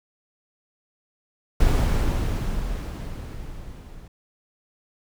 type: noise with level ramp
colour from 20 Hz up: brown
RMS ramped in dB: -17 to -42 dBFS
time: 1.6-4.08 s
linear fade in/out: 5 ms
effects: none